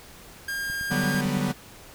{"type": "tone", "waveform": "45% pulse", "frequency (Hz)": 1611, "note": "G6", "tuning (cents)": 47, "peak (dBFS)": -28, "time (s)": [0.48, 1.21], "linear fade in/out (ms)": 5}
{"type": "click train", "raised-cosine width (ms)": 5, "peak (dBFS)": -28, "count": 8, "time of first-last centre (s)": [0.7, 1.483], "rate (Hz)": 8.94}
{"type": "chord", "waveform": "45% pulse", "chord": "G major seventh", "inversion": "second", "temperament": "equal", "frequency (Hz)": [146.83, 185, 196, 246.9], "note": ["D3", "F#3", "G3", "B3"], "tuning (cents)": [0, 0, 0, 0], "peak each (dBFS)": -29, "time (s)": [0.9, 1.53], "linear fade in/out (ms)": 20}
{"effects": ["pink hiss -47 dBFS RMS until 1.94 s"]}